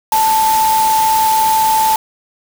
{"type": "tone in noise", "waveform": "sine", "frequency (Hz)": 880, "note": "A5", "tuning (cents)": 0, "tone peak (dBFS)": -10, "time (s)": [0.12, 1.96], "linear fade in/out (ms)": 2, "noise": "white", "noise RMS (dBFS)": -21, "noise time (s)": [0.12, 1.96], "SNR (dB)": 8, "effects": []}